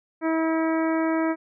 harmonic tone, 322.7 Hz, E4, 37 cents flat, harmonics 1 / 2 / 3 / 4 / 5 / 6 / 7, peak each -22 / -28 / -32 / -34 / -36 / -38 / -39 dBFS, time 0.21-1.36 s, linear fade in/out 50 ms, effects none

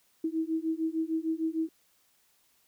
sine beating tone pair, 318.8 / 325.4 Hz, D#4 / E4, +42 / -22 cents, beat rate 6.6 Hz, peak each -31 dBFS, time 0.24-1.69 s, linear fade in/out 5 ms, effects white hiss -68 dBFS RMS until 2.67 s

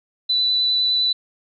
sine tone with vibrato, 3982 Hz, B7, 14 cents sharp, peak -16 dBFS, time 0.29-1.13 s, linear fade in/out 10 ms, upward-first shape square, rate 9.8 Hz, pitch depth 8 cents each way, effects none

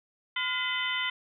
harmonic tone with a mistuned harmonic, 508 Hz, B4, 49 cents sharp, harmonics 2 / 3 / 4 / 5 / 6 / 7, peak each -37 / -36 / -31 / -43 / -33 / -38 dBFS, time 0.36-1.1 s, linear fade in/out 5 ms, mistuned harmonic 3, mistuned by -120 cents, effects none

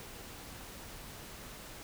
silence, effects pink hiss -48 dBFS RMS until 1.83 s

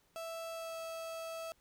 35% pulse tone with pitch glide, 659.3 to 654.4 Hz, E5 to E5, 0 to -13 cents, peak -39 dBFS, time 0.16-1.52 s, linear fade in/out 0 ms, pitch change -13 cents, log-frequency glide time 0.49-0.78 s, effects pink hiss -72 dBFS RMS until 1.6 s

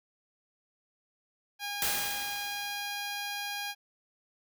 10% pulse tone, 815 Hz, G#5, 33 cents flat, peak -26 dBFS, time 1.59-3.75 s, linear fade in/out 50 ms
white noise with exponential decay, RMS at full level -29 dBFS, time 1.82-3.2 s, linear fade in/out 0 ms, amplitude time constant 300 ms
effects none

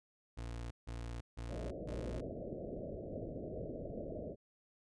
30% pulse tone bursts, 58.2 Hz, A#1, 2 cents flat, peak -39 dBFS, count 4, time 0.37-2.21 s, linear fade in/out 10 ms, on 340 ms, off 160 ms
white low-pass noise, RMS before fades -44 dBFS, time 1.48-4.36 s, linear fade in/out 50 ms, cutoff 650 Hz, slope 96 dB/octave
effects resampled to 22050 Hz

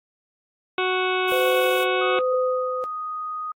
harmonic tone, 370 Hz, F#4, in tune, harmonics 1 / 2 / 3 / 4 / 6 / 7 / 8 / 9 / 10, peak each -24 / -29 / -28 / -29 / -31 / -30 / -36 / -37 / -36 dBFS, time 0.78-2.19 s, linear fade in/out 2 ms
violet noise, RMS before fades -35 dBFS, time 1.28-1.85 s, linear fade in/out 20 ms
sine tone with tremolo, 510 Hz, C5, 44 cents flat, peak -19 dBFS, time 1.32-2.84 s, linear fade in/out 0 ms, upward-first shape sine, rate 1.2 Hz, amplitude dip 55%
sine tone, 1244.5 Hz, D#6, in tune, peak -27 dBFS, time 2.01-3.52 s, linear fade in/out 5 ms
effects AAC 48 kbps

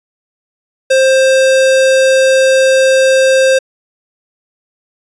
square tone, 528 Hz, C5, 16 cents sharp, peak -7 dBFS, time 0.9-3.59 s, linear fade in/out 10 ms, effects resampled to 22050 Hz

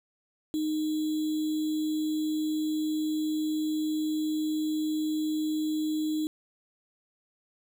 sine tone with sample-and-hold, 309 Hz, D#4, 12 cents flat, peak -26 dBFS, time 0.54-6.27 s, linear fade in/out 0 ms, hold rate 3675 Hz, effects none

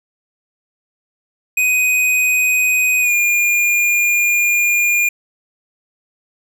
square tone with pitch glide, 2501 to 2416 Hz, D#7 to D7, +8 to +48 cents, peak -13 dBFS, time 1.57-5.09 s, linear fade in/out 5 ms, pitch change -60 cents, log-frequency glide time 3-3.13 s, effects none

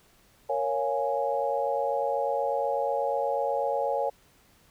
sine chord, Bb minor seventh, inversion none, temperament equal, 466.2 / 554.4 / 698.5 / 830.6 Hz, Bb4 / Db5 / F5 / Ab5, 0 / 0 / 0 / 0 cents, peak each -32 / -28 / -33 / -30 dBFS, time 0.49-4.1 s, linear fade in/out 10 ms, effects pink hiss -61 dBFS RMS until 4.7 s

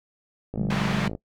click train, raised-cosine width 2 ms, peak -19 dBFS, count 34, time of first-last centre 0.54-1.151 s, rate 54 Hz
sine chord, C# suspended fourth, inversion none, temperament equal with one note detuned, 138.59 / 183.61 / 207.7 Hz, C#3 / F#3 / G#3, 0 / -13 / 0 cents, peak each -28 dBFS, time 0.57-1.09 s, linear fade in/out 10 ms
pink band-pass noise, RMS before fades -31 dBFS, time 0.7-1.08 s, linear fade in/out 5 ms, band 650 to 3000 Hz, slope 12 dB/octave
effects noise-tail reverb RT60 0.1 s tail -21 dB re dry

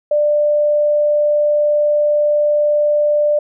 sine tone, 593 Hz, D5, 17 cents sharp, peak -11 dBFS, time 0.11-3.39 s, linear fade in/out 5 ms, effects none

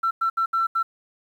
sine tone bursts at uneven times, 1344 Hz, E6, 33 cents sharp, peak -18 dBFS, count 5, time 0.03-0.11 / 0.21-0.3 / 0.37-0.46 / 0.53-0.67 / 0.75-0.83 s, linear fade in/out 10 ms, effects tanh soft clip ceiling -15 dBFS + 9-bit

